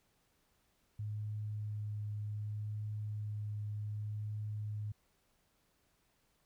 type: tone with vibrato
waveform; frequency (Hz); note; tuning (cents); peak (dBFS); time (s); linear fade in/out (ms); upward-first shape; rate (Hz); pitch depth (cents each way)
sine; 105.4; G#2; +26; -37; 0.99-4.92; 5; triangle; 0.66; 12
effects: pink hiss -75 dBFS RMS until 6.45 s